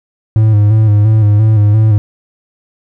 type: tone with vibrato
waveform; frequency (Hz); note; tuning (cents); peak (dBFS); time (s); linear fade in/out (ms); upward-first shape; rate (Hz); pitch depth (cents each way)
triangle; 106.6; G#2; +46; -3; 0.36-1.98; 0; square; 2.9; 45
effects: none